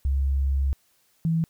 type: tone pair in turn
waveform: sine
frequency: 68.3 / 163.48 Hz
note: C#2 / E3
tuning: -25 / -14 cents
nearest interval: octave + minor third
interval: 1511 cents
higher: second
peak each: -20 / -20 dBFS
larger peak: neither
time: 0.05-0.73 / 1.25-1.44 s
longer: first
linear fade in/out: 0 ms
effects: white hiss -65 dBFS RMS until 1.49 s